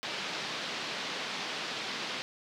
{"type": "band-pass noise", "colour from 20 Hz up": "white", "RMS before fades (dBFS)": -37, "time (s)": [0.03, 2.22], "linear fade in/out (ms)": 0, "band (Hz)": [150, 4500], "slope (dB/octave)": 24, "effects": []}